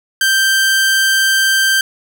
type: tone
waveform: sawtooth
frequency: 1568 Hz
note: G6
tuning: in tune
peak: -7 dBFS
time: 0.21-1.81 s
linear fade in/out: 2 ms
effects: none